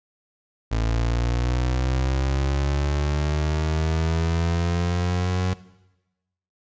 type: linear sweep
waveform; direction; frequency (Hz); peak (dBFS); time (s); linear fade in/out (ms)
30% pulse; up; 55 to 92.5; -18; 0.71-5.54; 10
effects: noise-tail reverb RT60 1.0 s tail -18 dB re dry + resampled to 16000 Hz